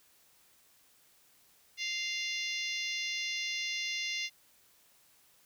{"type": "harmonic tone with a mistuned harmonic", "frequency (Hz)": 697, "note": "F5", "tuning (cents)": -4, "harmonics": [3, 4, 5, 6, 7, 8, 9], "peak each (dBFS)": [-37, -39, -41, -43, -44, -45, -46], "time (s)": [1.77, 4.3], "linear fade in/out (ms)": 50, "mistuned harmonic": 7, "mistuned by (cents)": 24, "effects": ["white hiss -65 dBFS RMS until 5.45 s"]}